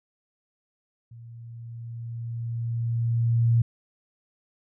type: tone with level ramp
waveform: sine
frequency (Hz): 116.54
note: A#2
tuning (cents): 0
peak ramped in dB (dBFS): -42 to -16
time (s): 1.11-3.62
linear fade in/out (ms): 5
effects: none

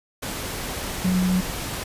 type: tone in noise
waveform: sine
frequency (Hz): 183.6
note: F#3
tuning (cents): -13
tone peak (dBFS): -18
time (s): 1.04-1.41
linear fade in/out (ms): 10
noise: pink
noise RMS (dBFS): -30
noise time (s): 0.22-1.84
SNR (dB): +9
effects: resampled to 32000 Hz

